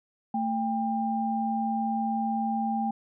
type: tone pair together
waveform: sine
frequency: 223.7 / 797 Hz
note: A3 / G5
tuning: +29 / +28 cents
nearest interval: octave + minor seventh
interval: 2199 cents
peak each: -28 dBFS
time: 0.34-2.91 s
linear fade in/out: 5 ms
effects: none